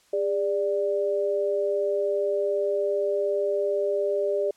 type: tone pair together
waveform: sine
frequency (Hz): 405.4 / 588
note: G#4 / D5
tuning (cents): -42 / +2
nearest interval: tritone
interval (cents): 644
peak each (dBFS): -25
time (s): 0.13-4.51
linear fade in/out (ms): 5
effects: white hiss -61 dBFS RMS until 4.56 s + low-pass 9000 Hz 12 dB/octave